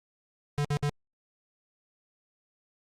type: tone bursts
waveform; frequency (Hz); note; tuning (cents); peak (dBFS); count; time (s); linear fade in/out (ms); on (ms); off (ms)
square; 145.5; D3; -16; -26; 3; 0.58-0.894; 0; 66; 58
effects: low-pass 9000 Hz 12 dB/octave + Opus 48 kbps